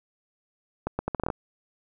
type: accelerating click train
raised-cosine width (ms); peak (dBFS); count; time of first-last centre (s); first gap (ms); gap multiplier
1; -13; 9; 0.87-1.302; 120; 0.75
effects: none